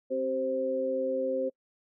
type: tone cluster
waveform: sine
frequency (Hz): 264 / 386.9 / 524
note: C4 / G4 / C5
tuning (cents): +16 / -23 / +2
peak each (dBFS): -35 / -36 / -28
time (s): 0.1-1.5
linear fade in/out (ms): 20
effects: noise-tail reverb RT60 0.1 s tail -26 dB re dry